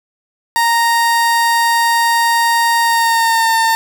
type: tone with pitch glide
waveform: 30% pulse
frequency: 930 to 905.1 Hz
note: A#5 to A5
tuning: -4 to +49 cents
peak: -8 dBFS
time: 0.56-3.75 s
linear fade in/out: 0 ms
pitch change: -47 cents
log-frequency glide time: 2.82-3.54 s
effects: none